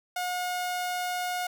sawtooth tone, 721 Hz, F#5, 45 cents flat, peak -25 dBFS, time 0.16-1.47 s, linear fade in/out 5 ms, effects none

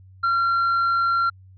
triangle tone, 1372 Hz, F6, 31 cents flat, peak -16 dBFS, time 0.23-1.3 s, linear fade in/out 10 ms, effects added 94 Hz sine -45 dBFS peak until 1.57 s + resampled to 11025 Hz

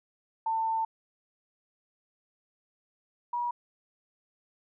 sine tone pair in turn, 895 / 961.7 Hz, A5 / B5, +29 / -46 cents, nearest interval minor second, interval 125 cents, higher second, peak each -26 / -28 dBFS, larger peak first, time 0.46-0.85 / 3.33-3.51 s, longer first, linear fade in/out 5 ms, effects none

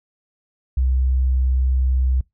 sine tone, 64.4 Hz, C2, 27 cents flat, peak -15 dBFS, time 0.77-2.21 s, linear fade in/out 5 ms, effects noise-tail reverb RT60 0.2 s tail -25 dB re dry

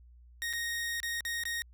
sawtooth tone with dropouts, 1864.7 Hz, A#6, in tune, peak -29 dBFS, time 0.42-1.62 s, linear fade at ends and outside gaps 0 ms, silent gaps 0.529-0.534 / 1.002-1.031 / 1.207-1.251 / 1.436-1.454 s, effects added 60 Hz sine -53 dBFS peak until 1.73 s

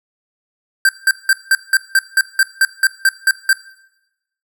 square tone bursts, 1568 Hz, G6, in tune, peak -9 dBFS, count 13, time 0.85-3.53 s, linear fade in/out 2 ms, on 40 ms, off 180 ms, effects noise-tail reverb RT60 0.9 s tail -19 dB re dry

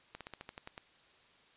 slowing click train, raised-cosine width 0.3 ms, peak -28 dBFS, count 9, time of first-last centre 0.15-0.779 s, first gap 57 ms, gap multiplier 1.09, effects white hiss -64 dBFS RMS until 1.56 s + resampled to 8000 Hz

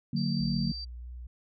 sine chord, D augmented, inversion none, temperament just, 146.83 / 183.54 / 229.4 Hz, D3 / F#3 / A#3, 0 / -14 / -28 cents, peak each -31 dBFS, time 0.13-0.72 s, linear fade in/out 5 ms
sine tone, 4659 Hz, D8, 15 cents flat, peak -37 dBFS, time 0.16-0.85 s, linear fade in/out 10 ms
sine tone with vibrato, 60.6 Hz, B1, 32 cents flat, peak -39 dBFS, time 0.4-1.27 s, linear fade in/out 5 ms, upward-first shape sine, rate 3.1 Hz, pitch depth 21 cents each way
effects none

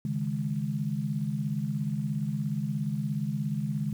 sine chord, C# suspended second, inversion none, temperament equal, 138.59 / 155.56 / 207.7 Hz, C#3 / D#3 / G#3, 0 / 0 / 0 cents, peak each -32 dBFS, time 0.05-3.93 s, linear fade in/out 2 ms, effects 9-bit

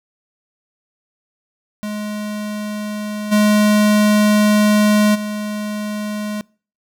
square tone with level steps, 210 Hz, G#3, 19 cents sharp, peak -23 / -11 / -22 dBFS, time 1.83-6.41 s, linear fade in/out 0 ms, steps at 3.31 / 5.14 s, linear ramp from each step 20 ms, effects noise-tail reverb RT60 0.4 s tail -25 dB re dry

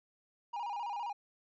triangle tone with vibrato, 880 Hz, A5, in tune, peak -34 dBFS, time 0.53-1.13 s, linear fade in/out 10 ms, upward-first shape square, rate 15 Hz, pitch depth 130 cents each way, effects resampled to 16000 Hz

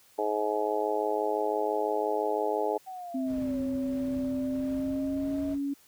harmonic tone, 105.9 Hz, G#2, 34 cents sharp, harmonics 3 / 4 / 5 / 6 / 7 / 8, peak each -37 / -30 / -34 / -33 / -38 / -32 dBFS, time 0.18-2.78 s, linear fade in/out 10 ms
sine linear two-way sweep, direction down then up, 763 to 551 to 635 Hz, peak -37 dBFS, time 2.86-5.55 s, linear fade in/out 20 ms, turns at 3.6 s
sine tone with pitch glide, 261.6 to 280.4 Hz, C4 to C#4, 0 to +20 cents, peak -28 dBFS, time 3.14-5.74 s, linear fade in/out 10 ms, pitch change +120 cents, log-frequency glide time 4.49-5.44 s
brown noise with tremolo, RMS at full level -41 dBFS, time 3.25-5.59 s, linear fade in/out 50 ms, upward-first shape sine, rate 1.5 Hz, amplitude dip 30%
effects white hiss -60 dBFS RMS until 5.87 s + high-pass 60 Hz 12 dB/octave

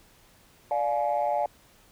sine chord, D diminished, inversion none, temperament just, 587.3 / 704.8 / 845.8 Hz, D5 / F5 / Ab5, 0 / +16 / +31 cents, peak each -27 dBFS, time 0.71-1.46 s, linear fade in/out 2 ms, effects tanh soft clip ceiling -17 dBFS + pink hiss -58 dBFS RMS until 1.91 s

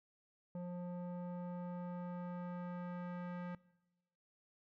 square tone with low-pass filter sweep, 177.2 Hz, F3, 25 cents sharp, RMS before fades -44 dBFS, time 0.55-3.55 s, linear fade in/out 2 ms, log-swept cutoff 660 to 1700 Hz, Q 1.3, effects noise-tail reverb RT60 1.0 s tail -21 dB re dry

